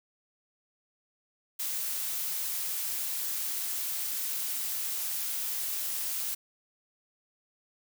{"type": "noise", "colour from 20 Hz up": "blue", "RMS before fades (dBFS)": -33, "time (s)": [1.59, 6.35], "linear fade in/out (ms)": 10, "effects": []}